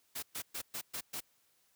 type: noise bursts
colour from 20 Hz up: white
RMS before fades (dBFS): -40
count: 6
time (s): 0.15-1.206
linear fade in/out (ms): 10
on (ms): 76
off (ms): 120
effects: white hiss -72 dBFS RMS until 1.75 s + high-pass 60 Hz 12 dB/octave